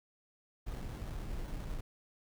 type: noise with sample-and-hold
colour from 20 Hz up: brown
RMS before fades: -40 dBFS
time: 0.66-1.81 s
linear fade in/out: 10 ms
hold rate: 2450 Hz
effects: none